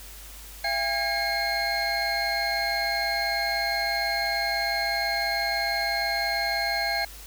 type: tone cluster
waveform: triangle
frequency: 676 / 802 / 1631 / 2158 / 4205 Hz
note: E5 / G5 / G#6 / C#7 / C8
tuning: +43 / +39 / -32 / -47 / +8 cents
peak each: -29 dBFS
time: 0.64-7.05 s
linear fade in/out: 5 ms
effects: added 50 Hz sine -44 dBFS peak until 7.26 s + white hiss -45 dBFS RMS until 7.26 s